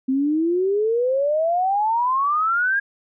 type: exponential sweep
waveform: sine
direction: up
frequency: 257.9 to 1646 Hz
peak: -17 dBFS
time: 0.08-2.8 s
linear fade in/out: 10 ms
effects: none